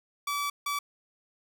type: tone bursts at uneven times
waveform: sawtooth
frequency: 1151 Hz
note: D6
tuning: 35 cents flat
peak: -25 dBFS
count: 2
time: 0.27-0.5 / 0.66-0.79 s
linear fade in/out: 5 ms
effects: none